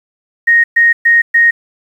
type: tone bursts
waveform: sine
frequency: 1864.7 Hz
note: A#6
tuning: in tune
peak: -5 dBFS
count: 4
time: 0.47-1.51 s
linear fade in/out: 10 ms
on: 170 ms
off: 120 ms
effects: 7-bit